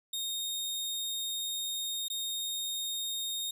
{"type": "tone with dropouts", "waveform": "sawtooth", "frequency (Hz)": 3701, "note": "A#7", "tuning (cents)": -13, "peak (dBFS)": -30, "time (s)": [0.13, 3.51], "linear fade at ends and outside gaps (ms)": 5, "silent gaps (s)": [2.083, 2.1], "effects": []}